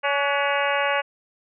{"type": "harmonic tone with a mistuned harmonic", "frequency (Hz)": 282.5, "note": "C#4", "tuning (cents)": 33, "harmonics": [2, 3, 4, 5, 6, 7, 8, 9, 10], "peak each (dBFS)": [-25, -27, -28, -29, -30, -30, -31, -32, -32], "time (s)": [0.03, 1.02], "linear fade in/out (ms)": 20, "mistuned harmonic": 5, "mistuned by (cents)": 69, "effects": []}